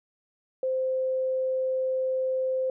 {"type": "tone", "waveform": "sine", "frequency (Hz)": 520, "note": "C5", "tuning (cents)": -11, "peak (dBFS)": -24, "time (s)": [0.63, 2.7], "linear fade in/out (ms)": 2, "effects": []}